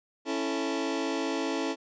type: chord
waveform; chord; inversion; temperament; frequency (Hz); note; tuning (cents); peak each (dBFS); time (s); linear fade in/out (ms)
sawtooth; A major; first; just; 275 / 330 / 440; C#4 / E4 / A4; -14 / +2 / 0; -28 / -28 / -30; 0.25-1.76; 50
effects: resampled to 16000 Hz